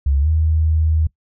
sine tone with pitch glide, 69.2 to 79.03 Hz, C#2 to D#2, -2 to +28 cents, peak -13 dBFS, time 0.06-1.07 s, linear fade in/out 5 ms, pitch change +230 cents, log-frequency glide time 0.2-0.28 s, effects noise-tail reverb RT60 0.1 s tail -21 dB re dry

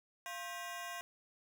20% pulse ring-modulated tone, 880 Hz, A5, in tune, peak -34 dBFS, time 0.26-1.01 s, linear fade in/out 0 ms, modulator 187 Hz, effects none

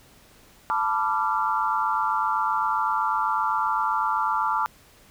sine chord, B half-diminished seventh, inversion third, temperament equal with one note detuned, 880 / 987.8 / 1174.7 / 1373.7 Hz, A5 / B5 / D6 / F6, 0 / 0 / 0 / -29 cents, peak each -26 / -28 / -26 / -28 dBFS, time 0.7-4.66 s, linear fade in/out 0 ms, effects pink hiss -54 dBFS RMS until 5.1 s

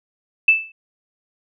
sine tone with exponential decay, 2637 Hz, E7, in tune, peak -6 dBFS, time 0.48-0.72 s, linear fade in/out 5 ms, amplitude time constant 52 ms, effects none

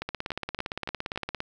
two click trains, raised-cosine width 0.3 ms, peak -16 / -15 dBFS, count 5 / 24, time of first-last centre 0.02-1.16 / 0.09-1.404 s, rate 3.51 / 17.5 Hz, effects 9-bit

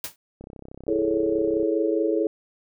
white noise with exponential decay, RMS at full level -27 dBFS, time 0.04-0.16 s, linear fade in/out 2 ms, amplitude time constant 26 ms
click train, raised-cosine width 2 ms, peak -27 dBFS, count 41, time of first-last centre 0.41-1.63 s, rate 32.8 Hz
sine chord, A major seventh, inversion second, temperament equal, 329.6 / 415.3 / 440 / 554.4 Hz, E4 / G#4 / A4 / C#5, 0 / 0 / 0 / 0 cents, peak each -24 / -27 / -25 / -28 dBFS, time 0.88-2.27 s, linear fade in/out 2 ms
effects none

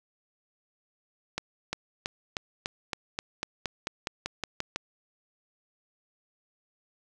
accelerating click train, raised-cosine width 0.2 ms, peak -13 dBFS, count 15, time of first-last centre 1.38-4.76 s, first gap 350 ms, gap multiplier 0.94, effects none

